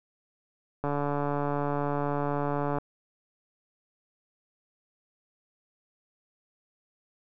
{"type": "click train", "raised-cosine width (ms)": 1, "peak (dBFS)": -16, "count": 281, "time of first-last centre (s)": [0.84, 2.784], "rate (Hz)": 144, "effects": []}